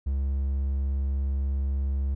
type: tone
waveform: triangle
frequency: 68.3 Hz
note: C#2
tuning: 25 cents flat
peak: -22 dBFS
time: 0.06-2.15 s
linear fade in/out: 10 ms
effects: none